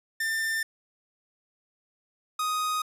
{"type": "tone pair in turn", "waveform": "45% pulse", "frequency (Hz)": [1792, 1248.2], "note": ["A6", "D#6"], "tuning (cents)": [31, 5], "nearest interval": "tritone", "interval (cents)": 626, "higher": "first", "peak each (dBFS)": -26, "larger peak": "neither", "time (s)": [[0.2, 0.63], [2.39, 2.82]], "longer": "neither", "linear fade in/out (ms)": 5, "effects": ["resampled to 32000 Hz"]}